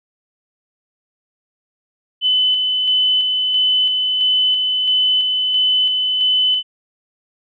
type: tone with tremolo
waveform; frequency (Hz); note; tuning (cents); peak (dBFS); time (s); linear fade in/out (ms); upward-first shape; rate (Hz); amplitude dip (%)
sine; 3018; F#7; +34; -12; 2.21-6.63; 50; square; 1.5; 30
effects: none